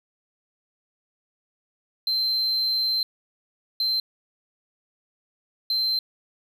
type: tone bursts at uneven times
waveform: triangle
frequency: 4111 Hz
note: C8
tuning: 31 cents flat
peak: -20 dBFS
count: 3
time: 2.07-3.03 / 3.8-4 / 5.7-5.99 s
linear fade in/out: 2 ms
effects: none